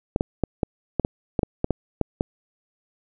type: clicks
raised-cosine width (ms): 2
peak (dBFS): -7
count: 12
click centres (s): 0.161 / 0.209 / 0.437 / 0.632 / 0.997 / 1.049 / 1.392 / 1.432 / 1.644 / 1.707 / 2.013 / 2.209
effects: none